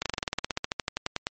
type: slowing click train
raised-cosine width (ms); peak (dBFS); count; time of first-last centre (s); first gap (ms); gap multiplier
0.2; -10; 20; 0.02-1.269; 37; 1.06
effects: MP3 32 kbps